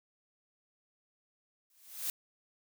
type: noise with exponential growth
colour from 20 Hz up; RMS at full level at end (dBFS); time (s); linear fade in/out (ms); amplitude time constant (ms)
blue; -32; 1.7-2.1; 1; 85
effects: none